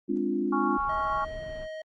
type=chord; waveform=sine; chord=D half-diminished seventh; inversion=second; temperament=equal; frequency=207.7 / 261.6 / 293.7 / 349.2 Hz; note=Ab3 / C4 / D4 / F4; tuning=0 / 0 / 0 / 0 cents; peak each=-32 / -31 / -30 / -30 dBFS; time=0.08-0.78 s; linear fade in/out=20 ms
type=harmonic tone; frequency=277.2 Hz; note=C#4; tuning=in tune; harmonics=3 / 4 / 5; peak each=-32 / -27 / -34 dBFS; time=0.52-1.25 s; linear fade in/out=10 ms
type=noise; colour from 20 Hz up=brown; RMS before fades=-42 dBFS; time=0.75-1.68 s; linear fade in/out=50 ms
type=tone with pitch glide; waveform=square; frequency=635 to 628.8 Hz; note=D#5 to D#5; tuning=+35 to +18 cents; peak=-36 dBFS; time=0.89-1.82 s; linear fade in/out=5 ms; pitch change=-17 cents; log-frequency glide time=1.12-1.47 s
effects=low-pass 3000 Hz 12 dB/octave + Opus 32 kbps

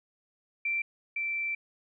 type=tone pair in turn; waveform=sine; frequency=2349 / 2339 Hz; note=D7 / D7; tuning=0 / -8 cents; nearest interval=unison; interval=8 cents; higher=first; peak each=-27 / -29 dBFS; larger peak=first; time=0.65-0.82 / 1.16-1.55 s; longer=second; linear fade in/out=5 ms; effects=none

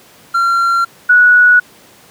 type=tone pair in turn; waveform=triangle / sine; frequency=1373 / 1467.8 Hz; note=F6 / F#6; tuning=-30 / -14 cents; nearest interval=minor second; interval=116 cents; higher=second; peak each=-8 / -4 dBFS; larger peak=second; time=0.34-0.85 / 1.09-1.6 s; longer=neither; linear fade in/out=10 ms; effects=pink hiss -43 dBFS RMS until 2.1 s + high-pass 150 Hz 12 dB/octave

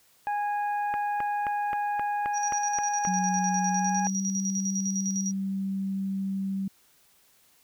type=harmonic tone; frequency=825 Hz; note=G#5; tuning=12 cents flat; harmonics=1 / 2 / 3; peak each=-26 / -37 / -47 dBFS; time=0.27-4.07 s; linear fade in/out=0 ms
type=click train; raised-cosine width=0.5 ms; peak=-19 dBFS; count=9; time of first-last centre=0.94-3.051 s; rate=3.79 Hz
type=tone with tremolo; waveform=sine; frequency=5760 Hz; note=F#8; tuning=47 cents flat; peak=-28 dBFS; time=2.33-5.33 s; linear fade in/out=50 ms; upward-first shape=square; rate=9.9 Hz; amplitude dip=70%
type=tone with pitch glide; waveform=sine; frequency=185.8 to 193.8 Hz; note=F#3 to G3; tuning=+7 to -20 cents; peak=-27 dBFS; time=3.07-6.68 s; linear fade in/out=5 ms; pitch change=+73 cents; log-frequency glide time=3.72-4.19 s
effects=white hiss -62 dBFS RMS until 7.63 s

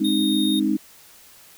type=chord; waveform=sine; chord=Ab major; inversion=none; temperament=equal with one note detuned; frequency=207.7 / 265 / 311.1 Hz; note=Ab3 / C4 / Eb4; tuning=0 / +22 / 0 cents; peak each=-23 / -24 / -21 dBFS; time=0-0.77 s; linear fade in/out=10 ms
type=tone; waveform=square; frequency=3700 Hz; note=A#7; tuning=14 cents flat; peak=-25 dBFS; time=0.04-0.6 s; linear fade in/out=10 ms
effects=white hiss -49 dBFS RMS until 1.57 s

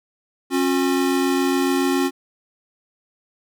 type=tone pair together; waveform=square; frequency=272.3 / 359.5 Hz; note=C#4 / F#4; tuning=-31 / -50 cents; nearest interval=perfect fourth; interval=481 cents; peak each=-20 / -22 dBFS; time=0.5-2.11 s; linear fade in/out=50 ms; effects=none

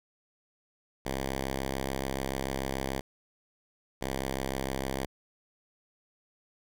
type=tone pair in turn; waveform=5% pulse; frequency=66.9 / 66.56 Hz; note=C2 / C2; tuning=+39 / +30 cents; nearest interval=unison; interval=9 cents; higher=first; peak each=-20 dBFS; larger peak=neither; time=1.05-3.01 / 4.01-5.06 s; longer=first; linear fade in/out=10 ms; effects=none

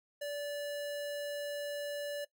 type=tone; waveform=square; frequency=580 Hz; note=D5; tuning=22 cents flat; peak=-37 dBFS; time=0.21-2.25 s; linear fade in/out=10 ms; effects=noise-tail reverb RT60 0.1 s tail -18 dB re dry

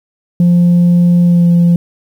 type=tone with pitch glide; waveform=sine; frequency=174.61 to 172.31 Hz; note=F3 to F3; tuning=0 to -23 cents; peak=-3 dBFS; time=0.4-1.76 s; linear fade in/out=2 ms; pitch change=-23 cents; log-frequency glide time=1.24-1.46 s; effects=tanh soft clip ceiling -4 dBFS + 7-bit

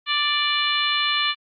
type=harmonic tone; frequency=588 Hz; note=D5; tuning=2 cents sharp; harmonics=2 / 3 / 4 / 5 / 6 / 7; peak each=-26 / -28 / -26 / -25 / -26 / -29 dBFS; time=0.06-1.35 s; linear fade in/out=50 ms; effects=Opus 32 kbps

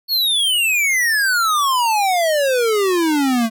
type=exponential sweep; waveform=square; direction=down; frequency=4435 to 219.2 Hz; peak=-15 dBFS; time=0.08-3.5 s; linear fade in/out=50 ms; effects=none

